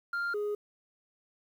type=tone pair in turn; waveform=sine; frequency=1396.9 / 415.3 Hz; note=F6 / G#4; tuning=0 / 0 cents; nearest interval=octave + major sixth; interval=2100 cents; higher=first; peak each=-27 dBFS; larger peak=neither; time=0.13-0.34 / 0.34-0.55 s; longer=neither; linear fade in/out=5 ms; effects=tanh soft clip ceiling -29 dBFS + 10-bit